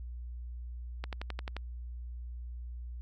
click train, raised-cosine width 0.3 ms, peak -22 dBFS, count 7, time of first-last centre 1.04-1.566 s, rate 11.4 Hz, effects added 60 Hz sine -39 dBFS peak until 3.01 s

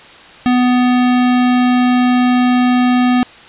square tone, 248.6 Hz, B3, 12 cents sharp, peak -10 dBFS, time 0.46-3.23 s, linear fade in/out 0 ms, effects white hiss -38 dBFS RMS until 3.48 s + resampled to 8000 Hz

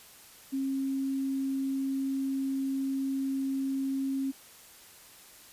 sine tone, 269.9 Hz, C#4, 46 cents flat, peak -28 dBFS, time 0.52-4.32 s, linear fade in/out 20 ms, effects white hiss -53 dBFS RMS until 5.52 s + resampled to 32000 Hz

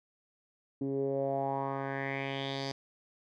10% pulse tone with low-pass filter sweep, 136.7 Hz, C#3, 24 cents flat, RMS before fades -34 dBFS, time 0.81-2.72 s, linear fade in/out 5 ms, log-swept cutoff 310 to 5100 Hz, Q 4.2, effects none

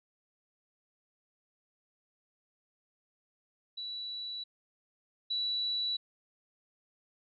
sine tone pair in turn, 3938 / 3938 Hz, B7 / B7, -6 / -6 cents, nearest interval unison, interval 0 cents, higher neither, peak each -37 / -30 dBFS, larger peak second, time 3.77-4.44 / 5.3-5.97 s, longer neither, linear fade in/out 10 ms, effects none

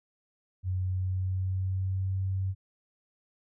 sine tone with pitch glide, 92.5 to 95.27 Hz, F#2 to G2, 0 to -49 cents, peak -27 dBFS, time 0.63-2.55 s, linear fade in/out 50 ms, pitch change +51 cents, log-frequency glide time 0.81-2.17 s, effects none

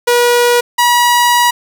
sawtooth tone pair in turn, 482.5 / 965 Hz, B4 / B5, -40 / -40 cents, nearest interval octave, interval 1200 cents, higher second, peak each -4 dBFS, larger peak neither, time 0.07-0.61 / 0.78-1.51 s, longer second, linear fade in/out 10 ms, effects none

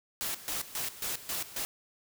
white noise with tremolo, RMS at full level -34 dBFS, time 0.21-1.65 s, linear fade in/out 0 ms, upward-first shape square, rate 3.7 Hz, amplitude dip 80%, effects none

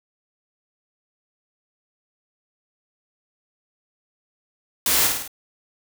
white noise with echo, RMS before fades -20 dBFS, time 4.86-5.07 s, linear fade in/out 2 ms, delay 52 ms, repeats 4, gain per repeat -4 dB, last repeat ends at 5.278 s, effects none

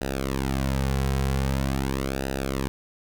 sawtooth tone with flanger, 67.1 Hz, C2, 44 cents sharp, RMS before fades -26 dBFS, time 0.01-2.68 s, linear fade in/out 0 ms, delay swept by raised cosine 0.9 to 3.4 ms, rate 0.44 Hz, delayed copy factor -0.85, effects none

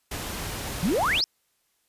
pink noise, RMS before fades -33 dBFS, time 0.11-1.21 s, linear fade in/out 5 ms
sine exponential sweep, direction up, 157.2 to 5490 Hz, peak -21 dBFS, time 0.83-1.24 s, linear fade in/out 0 ms
effects white hiss -71 dBFS RMS until 1.88 s + resampled to 32000 Hz

